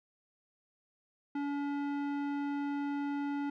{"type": "tone with low-pass filter", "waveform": "square", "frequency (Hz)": 285, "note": "C#4", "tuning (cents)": 48, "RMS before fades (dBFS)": -35, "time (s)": [1.35, 3.5], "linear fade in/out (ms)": 5, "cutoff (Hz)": 1800, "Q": 0.71, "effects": []}